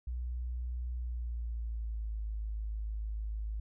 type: tone with pitch glide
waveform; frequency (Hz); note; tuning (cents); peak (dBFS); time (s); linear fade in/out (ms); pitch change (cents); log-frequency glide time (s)
sine; 60.9 to 53.32; B1 to G#1; -24 to +46; -34; 0.07-3.6; 5; -230; 0.95-2.2
effects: none